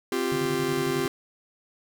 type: chord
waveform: 45% pulse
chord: C suspended fourth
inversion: none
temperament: just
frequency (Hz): 261.6 / 348.8 / 392.4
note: C4 / F4 / G4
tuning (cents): 0 / -2 / +2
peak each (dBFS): -31 / -29 / -28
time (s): 0.12-1.08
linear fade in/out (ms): 2
type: tone with tremolo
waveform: sine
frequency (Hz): 146.6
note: D3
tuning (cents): -3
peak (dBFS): -30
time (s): 0.32-1.06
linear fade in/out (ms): 0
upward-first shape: square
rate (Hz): 11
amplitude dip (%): 65
effects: none